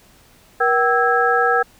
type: tone cluster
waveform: sine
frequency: 477.8 / 765 / 1314 / 1642 Hz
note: A#4 / G5 / E6 / G#6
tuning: +43 / -42 / -6 / -20 cents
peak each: -19 dBFS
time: 0.6-1.63 s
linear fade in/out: 10 ms
effects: pink hiss -51 dBFS RMS until 1.79 s